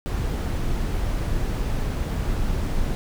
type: noise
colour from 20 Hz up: brown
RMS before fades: -24 dBFS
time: 0.06-2.95 s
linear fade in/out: 0 ms
effects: none